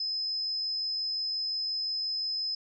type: tone with amplitude modulation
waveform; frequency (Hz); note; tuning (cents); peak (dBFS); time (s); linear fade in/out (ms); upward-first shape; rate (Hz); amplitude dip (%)
sine; 5100; D#8; +42; -28; 0-2.55; 5; sine; 85.7; 25
effects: none